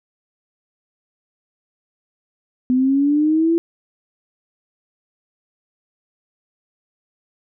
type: linear sweep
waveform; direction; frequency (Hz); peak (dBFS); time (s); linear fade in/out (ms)
sine; up; 249.6 to 338.4; -13; 2.7-3.58; 0
effects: none